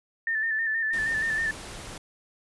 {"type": "tone with vibrato", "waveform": "sine", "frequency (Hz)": 1784, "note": "A6", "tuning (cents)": 23, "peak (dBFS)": -24, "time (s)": [0.27, 1.51], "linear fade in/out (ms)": 2, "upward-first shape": "square", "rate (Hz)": 6.3, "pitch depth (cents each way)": 34}
{"type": "noise", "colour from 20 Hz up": "pink", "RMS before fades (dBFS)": -40, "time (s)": [0.93, 1.98], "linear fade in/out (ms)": 5}
{"effects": ["resampled to 24000 Hz"]}